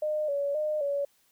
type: tone with vibrato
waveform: sine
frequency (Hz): 587.3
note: D5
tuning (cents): 0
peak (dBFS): -26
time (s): 0.02-1.05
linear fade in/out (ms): 5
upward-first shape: square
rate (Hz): 1.9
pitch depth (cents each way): 64
effects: white hiss -67 dBFS RMS until 1.31 s